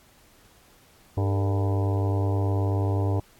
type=harmonic tone with a mistuned harmonic; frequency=98.8 Hz; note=G2; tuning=14 cents sharp; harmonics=1 / 3 / 4 / 5 / 6 / 7 / 8 / 9 / 10; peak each=-22 / -32 / -34 / -36 / -38 / -39 / -40 / -41 / -42 dBFS; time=1.17-3.2 s; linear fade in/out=5 ms; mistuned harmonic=5; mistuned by=-110 cents; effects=pink hiss -57 dBFS RMS until 3.39 s + AAC 64 kbps